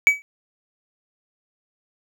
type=tone with exponential decay; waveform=triangle; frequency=2281 Hz; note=C#7; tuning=49 cents sharp; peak=-5 dBFS; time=0.07-0.22 s; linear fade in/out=0 ms; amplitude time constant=32 ms; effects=none